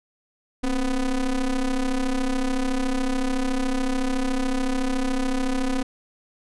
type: ring-modulated tone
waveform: square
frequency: 124.1 Hz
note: B2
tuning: 9 cents sharp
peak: -19 dBFS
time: 0.63-5.83 s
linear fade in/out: 10 ms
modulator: 141 Hz
effects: resampled to 24000 Hz